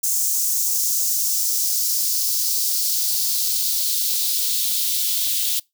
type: noise with high-pass filter sweep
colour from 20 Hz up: blue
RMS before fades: -21 dBFS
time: 0.03-5.6 s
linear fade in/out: 10 ms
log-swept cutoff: 6700 to 3400 Hz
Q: 2.3
effects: noise-tail reverb RT60 0.2 s tail -24 dB re dry